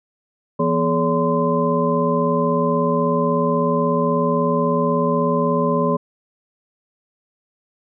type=tone cluster; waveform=sine; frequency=167.8 / 244.1 / 422.2 / 565 / 1031 Hz; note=E3 / B3 / G#4 / C#5 / C6; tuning=+31 / -20 / +29 / +33 / -26 cents; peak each=-22 dBFS; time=0.59-5.97 s; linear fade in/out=10 ms; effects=none

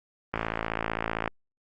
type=click train; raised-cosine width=0.5 ms; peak=-12 dBFS; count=53; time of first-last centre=0.34-1.277 s; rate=55.5 Hz; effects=Opus 24 kbps

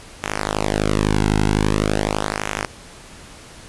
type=tone with flanger; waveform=sawtooth; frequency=51.91 Hz; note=G#1; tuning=in tune; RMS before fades=-20 dBFS; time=0.23-2.66 s; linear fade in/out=10 ms; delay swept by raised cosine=0.22 to 1.72 ms; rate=0.44 Hz; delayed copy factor=-1; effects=pink hiss -41 dBFS RMS until 3.68 s + resampled to 24000 Hz

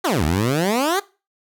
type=exponential two-way sweep; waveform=15% pulse; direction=down then up; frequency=415.3 to 72.1 to 415.3 Hz; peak=-11 dBFS; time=0.04-1 s; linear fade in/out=10 ms; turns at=0.24 s; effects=noise-tail reverb RT60 0.3 s tail -20 dB re dry

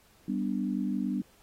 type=chord; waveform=sine; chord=G major; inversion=none; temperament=equal; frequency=196 / 246.9 / 293.7 Hz; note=G3 / B3 / D4; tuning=0 / 0 / 0 cents; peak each=-31 / -32 / -34 dBFS; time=0.28-1.22 s; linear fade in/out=5 ms; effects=pink hiss -62 dBFS RMS until 1.42 s + AAC 48 kbps

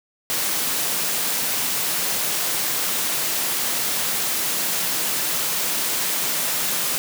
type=high-pass noise; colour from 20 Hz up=white; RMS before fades=-23 dBFS; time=0.3-6.98 s; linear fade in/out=0 ms; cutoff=120 Hz; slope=48 dB/octave; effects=none

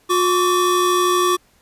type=tone pair together; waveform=square; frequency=358.3 / 1147.4 Hz; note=F4 / D6; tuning=+44 / -41 cents; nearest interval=octave + minor sixth; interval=2015 cents; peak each=-18 dBFS; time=0.09-1.37 s; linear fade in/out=20 ms; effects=pink hiss -57 dBFS RMS until 1.61 s + resampled to 32000 Hz

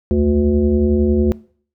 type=tone with frequency modulation; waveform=sine; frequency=220 Hz; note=A3; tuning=in tune; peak=-12 dBFS; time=0.11-1.32 s; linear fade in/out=0 ms; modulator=143 Hz; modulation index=1.4; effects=noise-tail reverb RT60 0.5 s tail -22 dB re dry

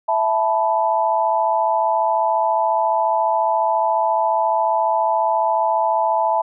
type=chord; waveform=sine; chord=E suspended fourth; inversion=none; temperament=equal with one note detuned; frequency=659.3 / 873.4 / 987.8 Hz; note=E5 / A5 / B5; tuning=0 / -13 / 0 cents; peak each=-20 / -18 / -22 dBFS; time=0.08-6.42 s; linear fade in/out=10 ms; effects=none

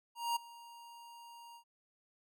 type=tone with ADSR envelope; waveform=square; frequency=939 Hz; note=A#5; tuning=12 cents sharp; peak=-31 dBFS; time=0.15-1.64 s; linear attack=210 ms; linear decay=11 ms; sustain=-21 dB; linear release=85 ms; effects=none

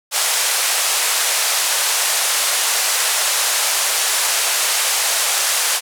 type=band-pass noise; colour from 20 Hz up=white; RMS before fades=-18 dBFS; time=0.11-5.81 s; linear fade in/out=50 ms; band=540 to 11000 Hz; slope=24 dB/octave; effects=none

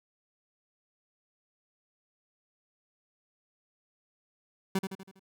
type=tone with echo; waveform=30% pulse; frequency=191.6 Hz; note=G3; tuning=39 cents flat; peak=-23 dBFS; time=4.75-4.79 s; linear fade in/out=5 ms; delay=81 ms; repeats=5; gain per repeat=-6 dB; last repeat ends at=5.195 s; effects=none

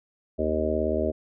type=harmonic tone with a mistuned harmonic; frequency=77.78 Hz; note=D#2; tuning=in tune; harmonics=1 / 3 / 4 / 5 / 6 / 7 / 8; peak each=-31 / -31 / -32 / -29 / -34 / -32 / -28 dBFS; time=0.38-1.12 s; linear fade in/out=20 ms; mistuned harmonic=1; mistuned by=-67 cents; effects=none

